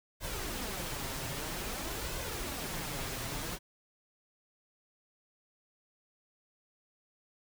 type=noise with flanger; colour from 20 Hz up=pink; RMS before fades=-38 dBFS; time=0.2-3.59 s; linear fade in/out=50 ms; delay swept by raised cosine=1.9 to 7.6 ms; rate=0.51 Hz; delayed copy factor=+0.5; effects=none